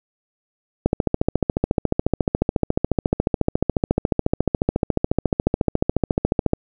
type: click train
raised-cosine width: 2 ms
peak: -3 dBFS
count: 81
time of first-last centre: 0.86-6.534 s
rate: 14.1 Hz
effects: none